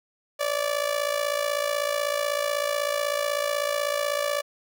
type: tone with amplitude modulation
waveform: sawtooth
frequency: 580 Hz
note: D5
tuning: 22 cents flat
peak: -17 dBFS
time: 0.39-4.42 s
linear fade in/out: 20 ms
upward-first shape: sine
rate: 56.1 Hz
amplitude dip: 75%
effects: none